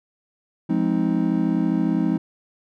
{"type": "chord", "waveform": "triangle", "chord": "F minor seventh", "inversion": "none", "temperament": "just", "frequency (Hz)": [174.61, 209.5, 261.9, 314.3], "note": ["F3", "Ab3", "C4", "Eb4"], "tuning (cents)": [0, 15, 2, 18], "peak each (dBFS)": -22, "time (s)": [0.69, 2.18], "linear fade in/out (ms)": 10, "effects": []}